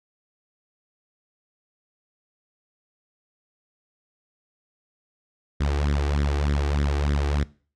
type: tone with flanger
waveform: sawtooth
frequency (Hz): 72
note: D2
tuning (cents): -34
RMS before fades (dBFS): -23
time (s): 5.6-7.44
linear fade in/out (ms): 10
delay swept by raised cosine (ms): 0.54 to 2.64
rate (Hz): 3.3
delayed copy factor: +0.75
effects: noise-tail reverb RT60 0.4 s tail -21 dB re dry + low-pass 6000 Hz 12 dB/octave